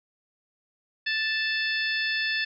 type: harmonic tone with a mistuned harmonic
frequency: 880 Hz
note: A5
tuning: in tune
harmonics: 2 / 3 / 4 / 5 / 6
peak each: -27 / -31 / -33 / -35 / -37 dBFS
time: 1.06-2.45 s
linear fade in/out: 10 ms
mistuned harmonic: 6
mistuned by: -38 cents
effects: none